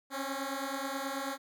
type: beating tone pair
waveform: 10% pulse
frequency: 268.2 / 277.5 Hz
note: C4 / C#4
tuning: +43 / +2 cents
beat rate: 9.3 Hz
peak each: -29 / -29 dBFS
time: 0.1-1.38 s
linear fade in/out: 50 ms
effects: none